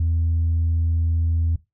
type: tone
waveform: sine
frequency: 82.41 Hz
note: E2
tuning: in tune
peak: -16 dBFS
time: 0-1.56 s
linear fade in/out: 5 ms
effects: noise-tail reverb RT60 0.2 s tail -19 dB re dry + tanh soft clip ceiling -15 dBFS